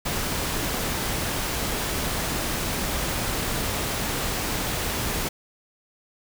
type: noise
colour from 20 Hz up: pink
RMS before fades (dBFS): -27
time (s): 0.05-5.29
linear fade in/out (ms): 10
effects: none